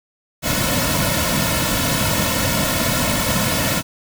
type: noise with comb filter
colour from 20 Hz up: pink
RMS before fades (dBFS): -19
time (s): 0.42-3.83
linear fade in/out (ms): 50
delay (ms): 2.5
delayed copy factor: -0.85
effects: none